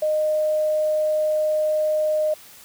sine tone with quantisation, 615 Hz, D#5, 20 cents flat, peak -18 dBFS, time 0.02-2.34 s, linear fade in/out 5 ms, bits 8, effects white hiss -46 dBFS RMS until 2.64 s

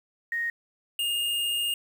sine / square tone pair in turn, 1864.7 / 2831 Hz, A#6 / F7, 0 / +23 cents, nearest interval perfect fifth, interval 723 cents, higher second, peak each -26 dBFS, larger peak neither, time 0.32-0.5 / 0.99-1.74 s, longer second, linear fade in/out 2 ms, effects 9-bit

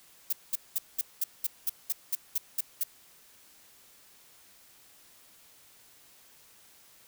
violet noise bursts, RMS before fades -28 dBFS, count 12, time 0.3-2.836 s, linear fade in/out 5 ms, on 28 ms, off 200 ms, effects white hiss -58 dBFS RMS until 7.07 s

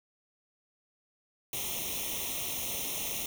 white noise with comb filter, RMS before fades -35 dBFS, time 1.53-3.26 s, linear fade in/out 2 ms, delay 0.32 ms, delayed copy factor +0.9, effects none

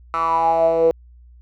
10% pulse tone with band-pass filter sweep, 164.81 Hz, E3, in tune, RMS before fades -17 dBFS, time 0.14-0.91 s, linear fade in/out 0 ms, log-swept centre 1300 to 460 Hz, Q 8.3, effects added 60 Hz sine -43 dBFS peak until 1.41 s

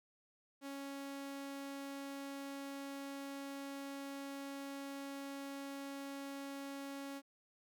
sawtooth tone, 277.2 Hz, C#4, in tune, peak -40 dBFS, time 0.61-7.22 s, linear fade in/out 50 ms, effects none

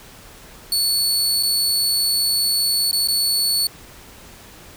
sawtooth tone with dropouts, 4435 Hz, C#8, in tune, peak -14 dBFS, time 0.72-3.67 s, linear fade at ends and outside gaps 2 ms, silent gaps 1.428-1.432 / 2.913-2.929 / 3.075-3.084 s, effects pink hiss -43 dBFS RMS until 4.76 s

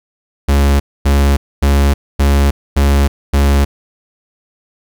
45% pulse tone bursts, 70.3 Hz, C#2, 25 cents sharp, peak -8 dBFS, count 6, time 0.48-3.65 s, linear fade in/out 10 ms, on 320 ms, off 250 ms, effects 8-bit

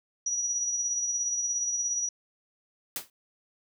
sine tone with tremolo, 5820 Hz, F#8, 29 cents flat, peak -25 dBFS, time 0.26-2.09 s, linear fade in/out 5 ms, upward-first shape sine, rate 17 Hz, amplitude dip 40%
white noise with exponential decay, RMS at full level -29 dBFS, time 2.96-3.1 s, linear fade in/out 1 ms, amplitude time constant 29 ms
effects none

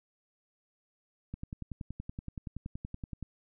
click train, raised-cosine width 5 ms, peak -26 dBFS, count 21, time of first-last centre 1.34-3.227 s, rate 10.6 Hz, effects none

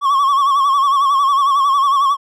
triangle tone with vibrato, 1108.7 Hz, C#6, in tune, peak -9 dBFS, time 0.01-2.17 s, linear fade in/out 50 ms, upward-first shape sine, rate 11 Hz, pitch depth 72 cents each way, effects none

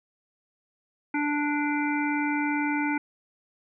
harmonic tone, 293.7 Hz, D4, in tune, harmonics 1 / 3 / 5 / 7 / 8, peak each -26 / -31 / -33 / -34 / -35 dBFS, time 1.14-2.98 s, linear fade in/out 5 ms, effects none

